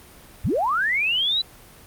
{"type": "linear sweep", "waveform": "sine", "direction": "up", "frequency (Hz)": [41.2, 4018], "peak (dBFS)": -19, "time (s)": [0.44, 1.42], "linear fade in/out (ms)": 10, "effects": ["pink hiss -47 dBFS RMS until 1.86 s", "Opus 32 kbps"]}